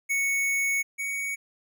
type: tone pair in turn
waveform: square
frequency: 2217 / 2239 Hz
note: C#7 / C#7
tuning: 0 / +17 cents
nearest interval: unison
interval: 17 cents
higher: second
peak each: -24 / -29 dBFS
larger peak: first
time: 0.09-0.83 / 0.98-1.36 s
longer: first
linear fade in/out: 20 ms
effects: none